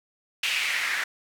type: noise with band-pass filter sweep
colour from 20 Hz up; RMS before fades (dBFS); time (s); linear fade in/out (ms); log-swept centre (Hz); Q
white; -27; 0.43-1.04; 5; 2700 to 1700; 3.5
effects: none